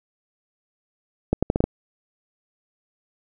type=accelerating click train; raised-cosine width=2 ms; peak=-5 dBFS; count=6; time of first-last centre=1.33-1.64 s; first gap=96 ms; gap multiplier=0.78; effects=none